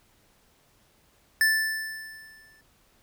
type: tone with exponential decay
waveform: square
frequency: 1760 Hz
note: A6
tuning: in tune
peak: -18 dBFS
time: 1.41-2.61 s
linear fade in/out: 1 ms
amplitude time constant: 260 ms
effects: pink hiss -63 dBFS RMS until 3.02 s